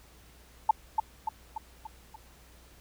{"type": "tone with echo", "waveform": "sine", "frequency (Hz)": 879, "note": "A5", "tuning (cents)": -2, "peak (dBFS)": -16, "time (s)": [0.69, 0.71], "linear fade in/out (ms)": 5, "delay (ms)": 290, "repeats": 5, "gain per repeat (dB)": -5, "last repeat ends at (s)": 2.16, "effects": ["added 60 Hz sine -56 dBFS peak until 2.8 s", "pink hiss -58 dBFS RMS until 2.8 s"]}